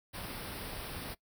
pink band-stop noise, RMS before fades -42 dBFS, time 0.13-1.15 s, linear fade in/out 20 ms, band 5500 to 8600 Hz, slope 96 dB/octave, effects noise-tail reverb RT60 0.1 s tail -21 dB re dry

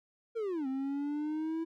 triangle linear two-way sweep, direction down then up, 471.9 to 261.6 to 329.9 Hz, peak -30 dBFS, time 0.35-1.65 s, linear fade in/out 20 ms, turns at 0.67 s, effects none

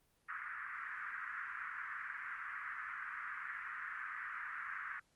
white band-pass noise, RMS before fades -45 dBFS, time 0.28-5 s, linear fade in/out 10 ms, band 1200 to 1900 Hz, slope 48 dB/octave, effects pink hiss -75 dBFS RMS until 5.15 s + Opus 32 kbps

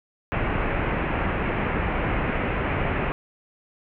pink low-pass noise, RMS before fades -25 dBFS, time 0.32-3.12 s, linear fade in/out 0 ms, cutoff 2600 Hz, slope 48 dB/octave, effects none

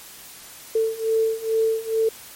sine beating tone pair, 444.3 / 446.6 Hz, A4 / A4, +17 / +26 cents, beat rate 2.3 Hz, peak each -23 / -21 dBFS, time 0.75-2.09 s, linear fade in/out 5 ms, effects white hiss -42 dBFS RMS until 2.35 s + MP3 64 kbps

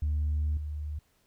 sine tone with level steps, 75.1 Hz, D2, 39 cents sharp, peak -24 / -32 dBFS, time 0.02-0.99 s, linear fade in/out 5 ms, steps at 0.57 s, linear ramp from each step 2 ms, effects tanh soft clip ceiling -23 dBFS + pink hiss -69 dBFS RMS until 1.26 s

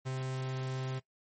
45% pulse tone, 130.81 Hz, C3, in tune, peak -34 dBFS, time 0.05-1 s, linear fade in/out 20 ms, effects noise-tail reverb RT60 0.1 s tail -19 dB re dry + MP3 32 kbps

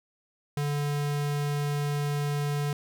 square tone, 145.3 Hz, D3, 18 cents flat, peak -27 dBFS, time 0.57-2.73 s, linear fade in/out 2 ms, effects none

